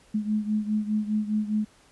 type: beating tone pair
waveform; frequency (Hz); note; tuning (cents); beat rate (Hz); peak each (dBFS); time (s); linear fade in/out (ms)
sine; 211.5 / 216.4; G#3 / A3; +32 / -29; 4.9; -25 / -29; 0.14-1.65; 10
effects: pink hiss -58 dBFS RMS until 1.91 s + resampled to 24000 Hz